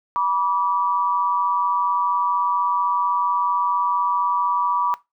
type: tone pair together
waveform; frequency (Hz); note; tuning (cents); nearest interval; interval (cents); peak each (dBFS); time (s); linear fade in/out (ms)
sine; 974 / 1158.3; B5 / D6; -24 / -24; minor third; 300; -21; 0.16-4.94; 0
effects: noise-tail reverb RT60 0.2 s tail -19 dB re dry